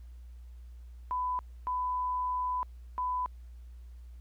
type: tone bursts at uneven times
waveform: sine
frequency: 1000 Hz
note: B5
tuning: 21 cents sharp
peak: -29 dBFS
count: 3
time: 1.11-1.39 / 1.67-2.63 / 2.98-3.26 s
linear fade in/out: 0 ms
effects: added 60 Hz sine -45 dBFS peak until 4.2 s + pink hiss -71 dBFS RMS until 4.2 s